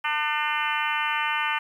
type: harmonic tone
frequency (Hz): 300.2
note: D4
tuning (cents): +38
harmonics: 3 / 4 / 5 / 6 / 7 / 8 / 9 / 10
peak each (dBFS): -29 / -30 / -31 / -32 / -32 / -33 / -34 / -34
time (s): 0.04-1.59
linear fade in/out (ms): 10
effects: 9-bit

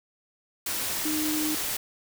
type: tone in noise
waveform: sine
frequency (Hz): 307.4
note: D#4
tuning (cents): -21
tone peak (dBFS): -27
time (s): 1.05-1.55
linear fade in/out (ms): 5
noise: white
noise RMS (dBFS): -30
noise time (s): 0.66-1.77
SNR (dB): 0
effects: none

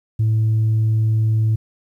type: tone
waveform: sine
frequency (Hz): 110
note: A2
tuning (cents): 0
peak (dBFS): -12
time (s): 0.19-1.56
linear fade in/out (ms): 10
effects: tanh soft clip ceiling -12 dBFS + 9-bit

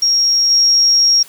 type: tone with level steps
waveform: sine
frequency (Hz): 5588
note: F8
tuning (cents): 0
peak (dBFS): -10 / -8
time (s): 0.02-1.23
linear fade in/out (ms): 5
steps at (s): 0.5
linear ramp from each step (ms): 10
effects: white hiss -41 dBFS RMS until 1.28 s + high-pass 60 Hz 12 dB/octave

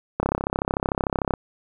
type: click train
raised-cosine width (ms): 1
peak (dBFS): -7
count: 39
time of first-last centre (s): 0.2-1.338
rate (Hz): 33.4
effects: 8-bit

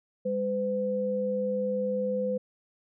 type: tone pair together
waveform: sine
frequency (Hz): 201.7 / 507.4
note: G3 / B4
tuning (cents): +50 / +47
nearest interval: octave + major third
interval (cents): 1597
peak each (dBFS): -32 / -27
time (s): 0.25-2.38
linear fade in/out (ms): 10
effects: none

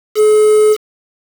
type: tone with quantisation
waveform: triangle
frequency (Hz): 426.8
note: G#4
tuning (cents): +47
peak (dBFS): -4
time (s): 0.15-0.77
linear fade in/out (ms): 50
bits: 4
effects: none

